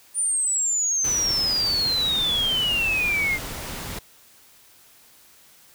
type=exponential sweep; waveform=sine; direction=down; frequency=9397 to 2082 Hz; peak=-20 dBFS; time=0.14-3.39 s; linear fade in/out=50 ms
type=noise; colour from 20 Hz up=pink; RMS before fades=-33 dBFS; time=1.04-3.99 s; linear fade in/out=5 ms
effects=white hiss -53 dBFS RMS until 5.74 s